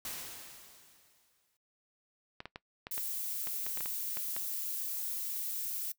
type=noise with exponential decay; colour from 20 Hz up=white; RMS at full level=-39 dBFS; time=0.05-1.57 s; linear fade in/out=2 ms; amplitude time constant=330 ms
type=clicks; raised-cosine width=0.3 ms; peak=-25 dBFS; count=12; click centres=2.404 / 2.456 / 2.559 / 2.869 / 2.979 / 3.472 / 3.665 / 3.774 / 3.807 / 3.859 / 4.171 / 4.365 s
type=noise; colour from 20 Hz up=violet; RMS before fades=-37 dBFS; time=2.91-5.92 s; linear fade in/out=5 ms
effects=noise-tail reverb RT60 0.1 s tail -20 dB re dry